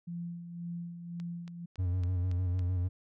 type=tone with tremolo; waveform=sine; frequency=171.8 Hz; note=F3; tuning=28 cents flat; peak=-35 dBFS; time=0.07-1.66 s; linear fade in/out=10 ms; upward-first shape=sine; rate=1.9 Hz; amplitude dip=55%
type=click train; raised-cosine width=0.2 ms; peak=-34 dBFS; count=6; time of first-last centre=1.2-2.593 s; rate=3.59 Hz
type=tone with vibrato; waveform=triangle; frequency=90.3 Hz; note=F#2; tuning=42 cents flat; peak=-26 dBFS; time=1.78-2.89 s; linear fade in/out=20 ms; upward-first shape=square; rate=6.6 Hz; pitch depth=36 cents each way
effects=none